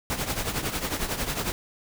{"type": "noise with tremolo", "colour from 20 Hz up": "pink", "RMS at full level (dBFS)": -26, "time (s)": [0.1, 1.52], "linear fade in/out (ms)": 0, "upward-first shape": "triangle", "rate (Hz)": 11, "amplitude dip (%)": 75, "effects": []}